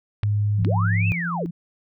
sine tone, 103.8 Hz, G#2, in tune, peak -18 dBFS, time 0.23-1.12 s, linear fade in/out 0 ms
clicks, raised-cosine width 0.3 ms, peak -18 dBFS, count 2, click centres 0.234 / 0.648 s
sine tone with tremolo, 171.6 Hz, F3, 30 cents flat, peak -25 dBFS, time 0.58-1.51 s, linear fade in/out 10 ms, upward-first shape triangle, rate 12 Hz, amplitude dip 25%
sine linear two-way sweep, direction up then down, 40.39 to 2708 to 262.7 Hz, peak -25 dBFS, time 0.62-1.46 s, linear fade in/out 0 ms, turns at 1.08 s
effects none

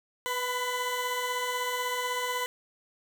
20% pulse tone pair together, 493.9 / 1003.9 Hz, B4 / B5, 0 / +28 cents, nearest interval octave, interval 1228 cents, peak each -28 / -26 dBFS, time 0.26-2.46 s, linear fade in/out 0 ms, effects none

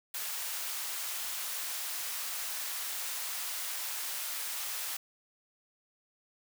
white high-pass noise, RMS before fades -37 dBFS, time 0.14-4.97 s, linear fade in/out 5 ms, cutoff 790 Hz, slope 12 dB/octave, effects none

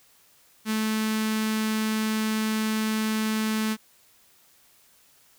sawtooth tone with notch filter, 217.9 Hz, A3, 17 cents flat, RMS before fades -26 dBFS, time 0.65-3.77 s, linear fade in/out 50 ms, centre 580 Hz, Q 0.66, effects white hiss -59 dBFS RMS until 5.38 s

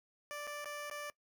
15% pulse tone with dropouts, 587.3 Hz, D5, in tune, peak -35 dBFS, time 0.31-1.1 s, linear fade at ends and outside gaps 0 ms, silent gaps 0.47-0.474 / 0.645-0.657 / 0.899-0.912 s, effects noise-tail reverb RT60 0.1 s tail -21 dB re dry

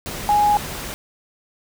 sine tone in noise, 830.6 Hz, G#5, in tune, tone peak -13 dBFS, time 0.29-0.57 s, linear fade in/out 0 ms, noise pink, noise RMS -30 dBFS, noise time 0.06-0.94 s, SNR +14 dB, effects none

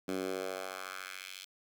10% pulse tone with high-pass filter sweep, 94 Hz, F#2, 28 cents sharp, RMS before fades -40 dBFS, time 0.08-1.45 s, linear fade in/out 5 ms, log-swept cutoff 240 to 3400 Hz, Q 1.6, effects none

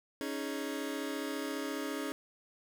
sawtooth chord, C# suspended second, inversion none, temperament just, 277.2 / 311.8 / 415.8 Hz, C#4 / D#4 / G#4, 0 / +4 / +2 cents, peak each -34 / -36 / -37 dBFS, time 0.21-2.12 s, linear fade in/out 0 ms, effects none

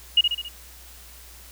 sine tone with echo, 2874 Hz, F7, 49 cents sharp, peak -12 dBFS, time 0.17-0.21 s, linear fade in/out 5 ms, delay 69 ms, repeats 4, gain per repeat -5 dB, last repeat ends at 0.486 s, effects added 60 Hz sine -47 dBFS peak until 1.51 s + white hiss -47 dBFS RMS until 1.51 s

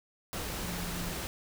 sine tone in noise, 174.61 Hz, F3, in tune, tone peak -39 dBFS, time 0.63-1.12 s, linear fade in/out 0 ms, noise pink, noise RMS -37 dBFS, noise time 0.33-1.27 s, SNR -5 dB, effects none

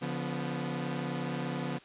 sawtooth chord, B diminished, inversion first, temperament equal with one note detuned, 143.06 / 174.61 / 246.9 Hz, D3 / F3 / B3, -45 / 0 / 0 cents, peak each -33 dBFS, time 0.01-1.79 s, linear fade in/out 20 ms, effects white hiss -56 dBFS RMS until 1.84 s + resampled to 8000 Hz

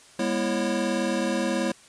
square tone cluster, 203.7 / 242.3 / 331.8 / 546 Hz, G#3 / B3 / E4 / C#5, -33 / -33 / +11 / -26 cents, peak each -30 dBFS, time 0.19-1.72 s, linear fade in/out 5 ms, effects white hiss -52 dBFS RMS until 1.88 s + resampled to 22050 Hz

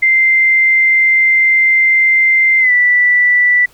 sine tone with pitch glide, 2086 to 1968.9 Hz, C7 to B6, -6 to -6 cents, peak -7 dBFS, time 0.02-3.66 s, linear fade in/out 10 ms, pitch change -100 cents, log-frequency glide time 2.6-2.72 s, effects pink hiss -47 dBFS RMS until 3.73 s

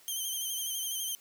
10% pulse tone with vibrato, 3136 Hz, G7, in tune, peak -25 dBFS, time 0.08-1.15 s, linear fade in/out 0 ms, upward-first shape sine, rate 12 Hz, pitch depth 44 cents each way, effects white hiss -59 dBFS RMS until 1.2 s + high-pass 150 Hz 12 dB/octave

